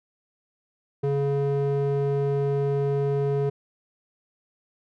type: tone with band-pass filter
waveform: square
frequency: 140.4 Hz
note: C#3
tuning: 22 cents sharp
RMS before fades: -24 dBFS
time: 1.03-3.5 s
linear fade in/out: 10 ms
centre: 320 Hz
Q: 6
effects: none